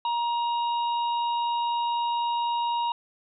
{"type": "harmonic tone", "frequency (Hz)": 944, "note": "A#5", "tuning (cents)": 22, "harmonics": [1, 3, 4], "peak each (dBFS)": [-24, -38, -39], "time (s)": [0.05, 2.92], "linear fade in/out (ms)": 2, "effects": []}